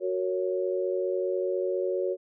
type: chord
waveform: sine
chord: F# major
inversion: none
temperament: equal with one note detuned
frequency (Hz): 370 / 460 / 554.4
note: F#4 / A#4 / C#5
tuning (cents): 0 / -23 / 0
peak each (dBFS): -28 / -33 / -30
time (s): 0-2.17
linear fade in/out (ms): 50
effects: none